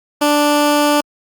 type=tone; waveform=15% pulse; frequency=293.7 Hz; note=D4; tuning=in tune; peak=-5 dBFS; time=0.21-1.01 s; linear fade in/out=10 ms; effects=Opus 48 kbps